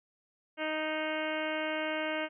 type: harmonic tone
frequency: 311.1 Hz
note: D#4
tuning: in tune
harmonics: 1 / 2 / 3 / 4 / 5 / 6 / 7 / 8 / 9 / 10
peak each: -38 / -35 / -42 / -44 / -39 / -45 / -40 / -46 / -43 / -48 dBFS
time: 0.57-2.29 s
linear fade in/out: 50 ms
effects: none